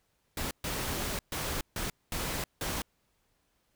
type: noise bursts at uneven times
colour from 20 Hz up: pink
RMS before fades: -34 dBFS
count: 6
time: 0.37-0.51 / 0.64-1.19 / 1.32-1.61 / 1.76-1.9 / 2.12-2.44 / 2.61-2.82 s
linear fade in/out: 2 ms
effects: pink hiss -74 dBFS RMS until 3.75 s